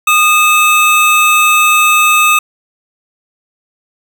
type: tone pair together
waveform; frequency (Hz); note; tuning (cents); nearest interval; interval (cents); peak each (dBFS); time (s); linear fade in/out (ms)
square; 1228.2 / 2600; D#6 / E7; -23 / -24; octave + minor second; 1299; -10; 0.07-2.39; 5
effects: none